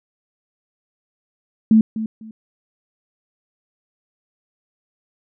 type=tone with echo; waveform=sine; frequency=220 Hz; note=A3; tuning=in tune; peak=-8 dBFS; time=1.71-1.81 s; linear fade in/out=2 ms; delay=250 ms; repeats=2; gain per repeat=-13 dB; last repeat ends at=2.31 s; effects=none